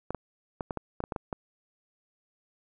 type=clicks; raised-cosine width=1 ms; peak=-18 dBFS; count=10; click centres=0.106 / 0.147 / 0.608 / 0.708 / 0.773 / 1.004 / 1.039 / 1.122 / 1.162 / 1.328 s; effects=none